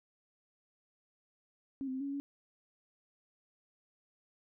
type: tone with pitch steps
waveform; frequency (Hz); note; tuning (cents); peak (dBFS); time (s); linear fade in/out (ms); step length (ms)
sine; 272.4 / 259.7 / 262.3 / 279.9 / 278.3 / 281.8; C#4 / C4 / C4 / C#4 / C#4 / C#4; -30 / -13 / +4 / +17 / +7 / +29; -35; 1.81-2.2; 0; 65
effects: none